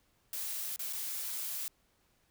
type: noise with dropouts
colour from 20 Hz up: blue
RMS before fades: -38 dBFS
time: 0.33-1.68 s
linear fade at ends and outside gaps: 1 ms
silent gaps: 0.761-0.793 / 0.927-0.932 s
effects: pink hiss -72 dBFS RMS until 2.3 s